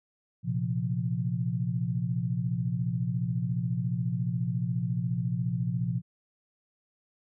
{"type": "chord", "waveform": "sine", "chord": "Bb suspended second", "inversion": "none", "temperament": "equal with one note detuned", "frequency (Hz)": [116.54, 130.81, 173.51], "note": ["Bb2", "C3", "F3"], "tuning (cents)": [0, 0, -11], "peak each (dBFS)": -31, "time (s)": [0.43, 6.02], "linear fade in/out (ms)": 50, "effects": []}